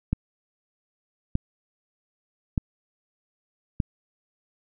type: click train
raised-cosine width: 5 ms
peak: -10 dBFS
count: 4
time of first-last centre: 0.13-3.802 s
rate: 0.817 Hz
effects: none